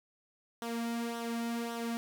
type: tone with flanger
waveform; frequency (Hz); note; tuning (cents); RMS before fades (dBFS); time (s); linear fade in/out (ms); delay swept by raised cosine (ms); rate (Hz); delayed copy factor
sawtooth; 233.1; A#3; 0; -36; 0.62-1.97; 0; 0.42 to 2.52; 1.8; -0.6
effects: none